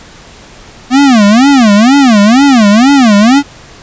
square tone with vibrato, 239.6 Hz, A#3, 48 cents sharp, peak -3 dBFS, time 0.9-3.43 s, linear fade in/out 50 ms, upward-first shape sine, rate 2.1 Hz, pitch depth 300 cents each way, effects pink hiss -34 dBFS RMS until 3.82 s + resampled to 16000 Hz

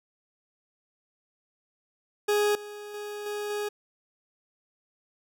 40% pulse tone with level steps, 415.3 Hz, G#4, in tune, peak -21 / -38 / -34 / -30 / -28 dBFS, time 2.28-3.69 s, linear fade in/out 10 ms, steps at 2.55 / 2.94 / 3.26 / 3.5 s, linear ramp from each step 2 ms, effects none

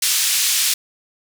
white band-pass noise, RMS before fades -18 dBFS, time 0.02-0.74 s, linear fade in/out 5 ms, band 2600 to 9700 Hz, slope 12 dB/octave, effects none

